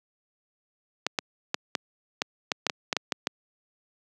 clicks, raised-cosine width 0.2 ms, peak -7 dBFS, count 12, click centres 1.066 / 1.188 / 1.544 / 1.752 / 2.219 / 2.518 / 2.667 / 2.698 / 2.928 / 2.967 / 3.122 / 3.271 s, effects high-pass 200 Hz 12 dB/octave

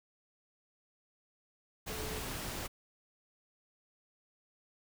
sine tone in noise, 433.5 Hz, A4, 26 cents flat, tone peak -44 dBFS, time 1.89-2.22 s, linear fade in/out 20 ms, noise pink, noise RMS -40 dBFS, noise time 1.86-2.68 s, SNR -7 dB, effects none

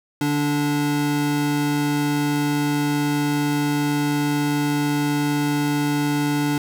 square tone pair together, 146.83 / 291.1 Hz, D3 / D4, 0 / -15 cents, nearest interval octave, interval 1185 cents, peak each -25 / -21 dBFS, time 0.21-6.58 s, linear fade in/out 2 ms, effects none

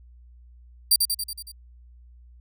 15% pulse tone with echo, 4699 Hz, D8, in tune, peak -8 dBFS, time 0.91-0.96 s, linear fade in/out 5 ms, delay 93 ms, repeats 6, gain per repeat -4 dB, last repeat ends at 1.518 s, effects added 60 Hz sine -47 dBFS peak until 2.4 s

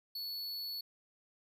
square tone, 4419 Hz, C#8, 6 cents flat, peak -39 dBFS, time 0.15-0.81 s, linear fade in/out 5 ms, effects none

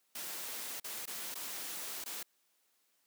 white noise with dropouts, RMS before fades -42 dBFS, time 0.15-2.23 s, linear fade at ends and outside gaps 5 ms, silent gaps 0.8-0.842 / 1.057-1.075 / 1.344-1.353 / 2.041-2.059 s, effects white hiss -75 dBFS RMS until 3.06 s + high-pass 200 Hz 12 dB/octave

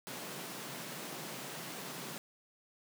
pink high-pass noise, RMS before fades -44 dBFS, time 0.07-2.18 s, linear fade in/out 0 ms, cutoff 130 Hz, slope 96 dB/octave, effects none

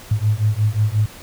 sine beating tone pair, 103.83 / 109.43 Hz, G#2 / A2, 0 / -9 cents, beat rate 5.6 Hz, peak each -18 dBFS, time 0.11-1.06 s, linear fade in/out 5 ms, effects pink hiss -40 dBFS RMS until 1.22 s

